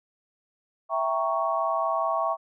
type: chord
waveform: sine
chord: E diminished seventh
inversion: none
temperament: equal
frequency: 659.3 / 784 / 932.3 / 1108.7 Hz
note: E5 / G5 / Bb5 / Db6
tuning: 0 / 0 / 0 / 0 cents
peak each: -27 / -31 / -32 / -27 dBFS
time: 0.89-2.37 s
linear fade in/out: 50 ms
effects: none